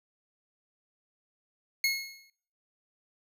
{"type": "tone with exponential decay", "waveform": "25% pulse", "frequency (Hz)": 2170, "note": "C#7", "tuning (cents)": -37, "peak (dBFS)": -19, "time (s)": [1.84, 2.3], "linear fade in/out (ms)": 2, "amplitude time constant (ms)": 100, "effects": ["noise-tail reverb RT60 0.6 s tail -21 dB re dry"]}